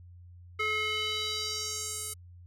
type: tone with band-pass filter sweep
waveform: square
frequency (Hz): 429.5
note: A4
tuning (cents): -42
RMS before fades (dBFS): -33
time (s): 0.59-2.14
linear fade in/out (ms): 10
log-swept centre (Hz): 1900 to 9900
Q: 2.5
effects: added 88 Hz sine -48 dBFS peak until 2.46 s